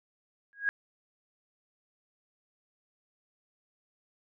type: tone with exponential growth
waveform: sine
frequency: 1644 Hz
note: G#6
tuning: 18 cents flat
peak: -21 dBFS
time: 0.53-0.69 s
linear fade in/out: 0 ms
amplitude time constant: 34 ms
effects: none